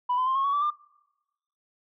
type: tone with pitch steps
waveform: sine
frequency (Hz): 987.8 / 1019.7 / 1052.6 / 1086.6 / 1121.7 / 1157.9 / 1195.2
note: B5 / C6 / C6 / C#6 / C#6 / D6 / D6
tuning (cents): 0 / -45 / +10 / -35 / +20 / -25 / +30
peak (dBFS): -21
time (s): 0.09-0.706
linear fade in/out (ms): 10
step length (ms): 88
effects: noise-tail reverb RT60 1.0 s tail -26 dB re dry + tanh soft clip ceiling -19 dBFS